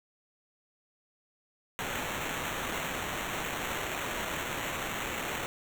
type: noise with sample-and-hold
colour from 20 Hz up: violet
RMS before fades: -35 dBFS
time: 1.79-5.46 s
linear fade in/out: 0 ms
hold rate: 4900 Hz
effects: none